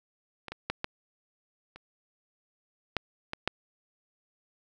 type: clicks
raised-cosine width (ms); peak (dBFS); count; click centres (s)
0.3; -23 / -21 / -13 / -14 / -30 / -11 / -17 / -10; 8; 0.483 / 0.52 / 0.7 / 0.844 / 1.76 / 2.967 / 3.334 / 3.476
effects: none